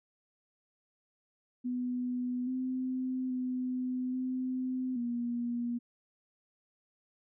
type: tone with pitch steps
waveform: sine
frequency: 248.3 / 257.2 / 253.4 / 256.3 / 239.1 Hz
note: B3 / C4 / B3 / C4 / A#3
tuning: +9 / -30 / +45 / -36 / +44 cents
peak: -31 dBFS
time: 1.64-5.79 s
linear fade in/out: 20 ms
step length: 830 ms
effects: none